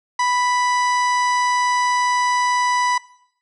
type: harmonic tone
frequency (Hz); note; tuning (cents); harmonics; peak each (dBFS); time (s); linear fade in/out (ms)
987.8; B5; 0; 1 / 2 / 3 / 4 / 5 / 6 / 7 / 8 / 9 / 10; -17 / -24 / -36 / -34 / -33 / -32 / -45 / -40 / -47 / -44; 0.19-2.98; 5
effects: noise-tail reverb RT60 0.7 s tail -20 dB re dry